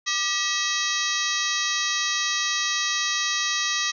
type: harmonic tone with a mistuned harmonic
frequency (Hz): 644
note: E5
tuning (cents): -41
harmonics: 2 / 3 / 4 / 5 / 6 / 7 / 8 / 9 / 10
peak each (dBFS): -32 / -28 / -33 / -33 / -29 / -33 / -34 / -31 / -33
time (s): 0.06-3.92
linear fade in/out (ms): 20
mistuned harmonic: 2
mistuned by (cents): -130
effects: none